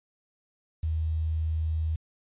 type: tone with quantisation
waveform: sine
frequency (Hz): 79.6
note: D#2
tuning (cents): +40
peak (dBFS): -25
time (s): 0.83-1.96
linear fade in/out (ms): 5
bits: 9
effects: resampled to 8000 Hz